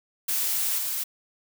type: noise with level steps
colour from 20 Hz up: blue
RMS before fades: -26 / -29 dBFS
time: 0.28-1.04 s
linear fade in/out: 10 ms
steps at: 0.78 s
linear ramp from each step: 5 ms
effects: none